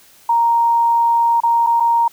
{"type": "tone with dropouts", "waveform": "sine", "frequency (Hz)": 932.3, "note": "A#5", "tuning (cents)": 0, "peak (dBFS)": -11, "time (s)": [0.29, 2.08], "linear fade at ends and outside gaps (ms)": 5, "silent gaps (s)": [[1.404, 1.434], [1.665, 1.669], [1.8, 1.804]], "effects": ["white hiss -48 dBFS RMS until 2.12 s"]}